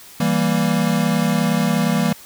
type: chord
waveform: square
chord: E diminished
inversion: none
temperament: equal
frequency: 164.81 / 196 / 233.1 Hz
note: E3 / G3 / Bb3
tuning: 0 / 0 / 0 cents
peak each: -21 dBFS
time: 0.2-2.13 s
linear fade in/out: 5 ms
effects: white hiss -42 dBFS RMS until 2.25 s